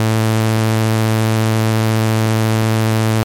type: tone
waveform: sawtooth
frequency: 110.7 Hz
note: A2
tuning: 11 cents sharp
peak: -8 dBFS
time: 0-3.23 s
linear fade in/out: 0 ms
effects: MP3 64 kbps